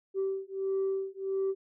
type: beating tone pair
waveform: sine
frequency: 386 / 387.5 Hz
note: G4 / G4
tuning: -27 / -20 cents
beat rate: 1.5 Hz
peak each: -31 dBFS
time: 0.14-1.55 s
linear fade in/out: 50 ms
effects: tanh soft clip ceiling -24 dBFS